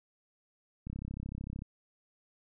click train, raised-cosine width 5 ms, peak -28 dBFS, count 26, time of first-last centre 0.87-1.621 s, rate 33.3 Hz, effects none

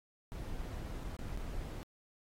brown noise with dropouts, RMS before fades -41 dBFS, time 0.32-1.83 s, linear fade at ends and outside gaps 0 ms, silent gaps 1.034-1.038 / 1.167-1.192 / 1.368-1.374 s, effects AAC 48 kbps

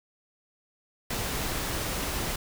pink noise, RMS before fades -31 dBFS, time 1.1-2.36 s, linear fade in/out 5 ms, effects none

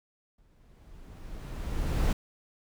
brown noise with exponential growth, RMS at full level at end -23 dBFS, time 0.38-2.13 s, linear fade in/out 5 ms, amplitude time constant 380 ms, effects none

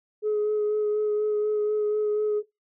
sine tone with vibrato, 422.5 Hz, G#4, 30 cents sharp, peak -20 dBFS, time 0.22-2.43 s, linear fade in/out 50 ms, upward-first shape sine, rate 4.1 Hz, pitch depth 15 cents each way, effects noise-tail reverb RT60 0.2 s tail -20 dB re dry + tanh soft clip ceiling -19 dBFS

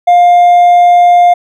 sine tone with hard clipping, 705 Hz, F5, 16 cents sharp, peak -3 dBFS, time 0.07-1.34 s, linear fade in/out 10 ms, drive 2 dB, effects none

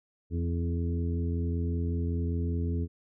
harmonic tone with a mistuned harmonic, 85.2 Hz, F2, 42 cents flat, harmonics 1 / 2 / 3 / 4 / 5, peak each -28 / -36 / -36 / -42 / -41 dBFS, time 0.3-2.88 s, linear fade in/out 50 ms, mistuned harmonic 4, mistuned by -20 cents, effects none

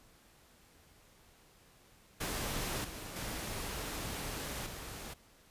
pink noise with level steps, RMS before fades -37 / -45 / -40 / -45 dBFS, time 2.2-5.14 s, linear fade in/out 10 ms, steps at 2.84 / 3.16 / 4.66 s, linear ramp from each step 5 ms, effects pink hiss -63 dBFS RMS until 5.5 s + resampled to 32000 Hz

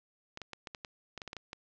clicks, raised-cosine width 0.2 ms, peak -24 dBFS, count 12, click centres 0.374 / 0.417 / 0.533 / 0.672 / 0.748 / 0.848 / 1.177 / 1.218 / 1.277 / 1.331 / 1.367 / 1.531 s, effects low-pass 6000 Hz 12 dB/octave

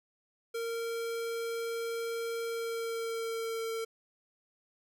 square tone with pitch glide, 461.2 to 452.2 Hz, A#4 to A4, -19 to +47 cents, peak -34 dBFS, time 0.54-3.85 s, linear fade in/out 10 ms, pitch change -34 cents, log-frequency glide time 2.45-3.72 s, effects none

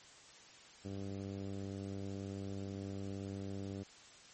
10% pulse tone with low-pass filter, 98 Hz, G2, in tune, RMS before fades -43 dBFS, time 0.84-3.84 s, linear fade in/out 20 ms, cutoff 460 Hz, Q 0.56, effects white hiss -58 dBFS RMS until 4.33 s + MP3 32 kbps

